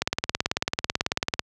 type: click train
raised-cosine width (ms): 0.2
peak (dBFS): -5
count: 26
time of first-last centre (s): 0.02-1.394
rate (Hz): 18.2
effects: high-pass 60 Hz 12 dB/octave